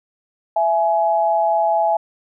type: tone pair together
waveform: sine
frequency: 665.4 / 841 Hz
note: E5 / G#5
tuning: +16 / +22 cents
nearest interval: major third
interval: 406 cents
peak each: -17 dBFS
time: 0.56-1.97 s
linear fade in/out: 5 ms
effects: none